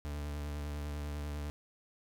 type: tone with vibrato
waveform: 40% pulse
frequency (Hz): 73.42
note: D2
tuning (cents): 0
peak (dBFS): -36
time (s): 0.05-1.5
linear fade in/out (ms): 0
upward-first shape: sine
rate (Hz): 10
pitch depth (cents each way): 26
effects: none